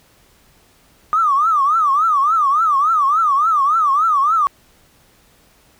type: tone with vibrato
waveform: triangle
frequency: 1206 Hz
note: D6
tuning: 46 cents sharp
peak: -8 dBFS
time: 1.13-4.47 s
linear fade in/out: 0 ms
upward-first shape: triangle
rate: 3.5 Hz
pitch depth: 220 cents each way
effects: tanh soft clip ceiling -10 dBFS + pink hiss -53 dBFS RMS until 5.79 s